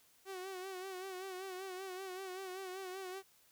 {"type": "tone with vibrato", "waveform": "sawtooth", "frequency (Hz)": 375.9, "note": "F#4", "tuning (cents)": 27, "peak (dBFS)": -39, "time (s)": [0.25, 3.23], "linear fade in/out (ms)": 50, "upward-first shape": "sine", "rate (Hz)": 5.2, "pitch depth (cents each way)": 59, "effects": ["white hiss -68 dBFS RMS until 3.51 s"]}